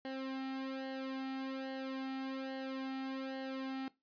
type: tone with flanger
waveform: sawtooth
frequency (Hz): 265.6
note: C4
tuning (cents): +26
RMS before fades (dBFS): -41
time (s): 0.05-3.88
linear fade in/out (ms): 0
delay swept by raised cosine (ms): 0.81 to 1.81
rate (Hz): 1.2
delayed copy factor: -0.85
effects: noise-tail reverb RT60 0.2 s tail -19 dB re dry + resampled to 11025 Hz